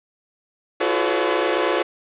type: tone cluster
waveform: sawtooth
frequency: 338.3 / 367 / 431.9 / 506 / 567 Hz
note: E4 / F#4 / A4 / B4 / C#5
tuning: +45 / -14 / -32 / +42 / +39 cents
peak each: -21 dBFS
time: 0.8-1.83 s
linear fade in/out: 10 ms
effects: resampled to 8000 Hz + 7-bit